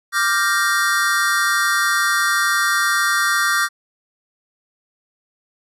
square chord, G minor seventh, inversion second, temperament equal, 1174.7 / 1396.9 / 1568 / 1864.7 Hz, D6 / F6 / G6 / Bb6, 0 / 0 / 0 / 0 cents, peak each -22 dBFS, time 0.12-3.69 s, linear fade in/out 50 ms, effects resampled to 32000 Hz

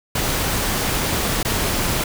pink noise with dropouts, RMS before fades -21 dBFS, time 0.15-2.04 s, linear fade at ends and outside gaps 5 ms, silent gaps 1.43-1.449 s, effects none

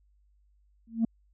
sine tone with exponential growth, 227.3 Hz, A#3, 43 cents flat, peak -17 dBFS, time 0.87-1.05 s, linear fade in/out 5 ms, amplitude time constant 39 ms, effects tanh soft clip ceiling -19 dBFS + added 50 Hz sine -62 dBFS peak until 1.33 s

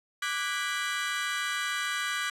30% pulse chord, G# half-diminished seventh, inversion second, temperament equal with one note detuned, 1174.7 / 1480 / 1637.4 / 1975.5 Hz, D6 / F#6 / G#6 / B6, 0 / 0 / -25 / 0 cents, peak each -32 dBFS, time 0.22-2.3 s, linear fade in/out 5 ms, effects low-pass 10000 Hz 12 dB/octave

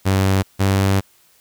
sawtooth tone pair in turn, 96.2 / 97.32 Hz, G2 / G2, -32 / -12 cents, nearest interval unison, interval 20 cents, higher second, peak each -10 dBFS, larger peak neither, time 0.05-0.43 / 0.59-1.01 s, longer second, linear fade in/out 20 ms, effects white hiss -55 dBFS RMS until 1.4 s

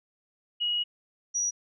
sine tone pair in turn, 2900 / 5800 Hz, F#7 / F#8, -35 / -35 cents, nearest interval octave, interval 1200 cents, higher second, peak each -25 dBFS, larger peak neither, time 0.6-0.84 / 1.34-1.51 s, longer first, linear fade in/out 20 ms, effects none

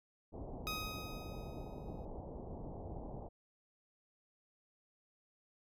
pink low-pass noise, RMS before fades -46 dBFS, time 0.32-3.29 s, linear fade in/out 20 ms, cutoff 870 Hz, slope 48 dB/octave
15% pulse tone with exponential decay, 1257 Hz, D#6, 17 cents sharp, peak -31 dBFS, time 0.67-2.05 s, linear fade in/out 0 ms, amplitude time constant 300 ms
effects none

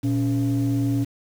sine tone pair together, 117.8 / 280.2 Hz, A#2 / C#4, +19 / +19 cents, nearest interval octave + minor third, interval 1500 cents, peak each -20 dBFS, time 0.03-1.05 s, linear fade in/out 20 ms, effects tanh soft clip ceiling -16 dBFS + 7-bit

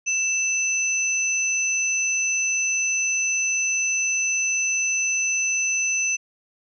sine tone pair together, 2648 / 6055 Hz, E7 / F#8, +7 / +39 cents, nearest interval octave + major second, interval 1432 cents, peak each -23 dBFS, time 0.06-6.17 s, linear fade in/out 20 ms, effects none

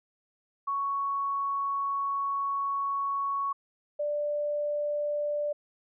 sine tone pair in turn, 1112 / 589.1 Hz, C#6 / D5, +5 / +5 cents, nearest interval major seventh, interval 1100 cents, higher first, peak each -27 dBFS, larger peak neither, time 0.67-3.53 / 3.99-5.53 s, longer first, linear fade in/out 10 ms, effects none

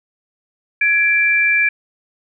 sine tone pair together, 1674 / 2349 Hz, G#6 / D7, +13 / 0 cents, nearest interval tritone, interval 587 cents, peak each -17 / -13 dBFS, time 0.81-1.69 s, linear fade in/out 5 ms, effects none

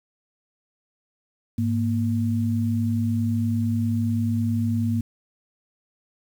sine tone pair together, 103.83 / 233.1 Hz, G#2 / A#3, 0 / 0 cents, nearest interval octave + major second, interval 1400 cents, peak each -23 dBFS, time 1.58-5.01 s, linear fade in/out 5 ms, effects 8-bit

